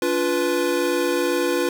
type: chord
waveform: square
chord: B diminished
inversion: first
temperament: equal with one note detuned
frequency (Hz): 286.8 / 349.2 / 493.9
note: D4 / F4 / B4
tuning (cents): -41 / 0 / 0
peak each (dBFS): -27 / -23 / -24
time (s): 0.02-1.69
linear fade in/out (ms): 2
effects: none